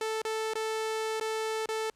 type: tone with dropouts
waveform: sawtooth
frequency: 440 Hz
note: A4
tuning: in tune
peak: -26 dBFS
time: 0.01-1.9 s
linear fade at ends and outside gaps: 2 ms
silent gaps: 0.218-0.25 / 0.536-0.554 / 1.199-1.21 / 1.659-1.688 s
effects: pink hiss -70 dBFS RMS until 1.95 s + low-pass 10000 Hz 12 dB/octave